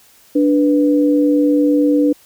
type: tone pair together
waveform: sine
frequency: 292.8 / 492.8 Hz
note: D4 / B4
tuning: -5 / -4 cents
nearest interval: major sixth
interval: 901 cents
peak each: -11 / -17 dBFS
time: 0.35-2.13 s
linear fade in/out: 10 ms
effects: white hiss -49 dBFS RMS until 2.25 s